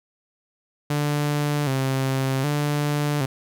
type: tone with vibrato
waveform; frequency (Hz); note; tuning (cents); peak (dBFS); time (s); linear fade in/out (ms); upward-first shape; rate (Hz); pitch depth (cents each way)
sawtooth; 140; C#3; +18; -17; 0.9-3.26; 5; square; 0.65; 84
effects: none